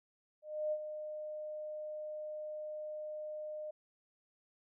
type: tone with ADSR envelope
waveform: sine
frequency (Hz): 610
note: D#5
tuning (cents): -34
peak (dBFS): -31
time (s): 0.42-3.71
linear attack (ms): 300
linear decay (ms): 57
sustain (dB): -9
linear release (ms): 8
effects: none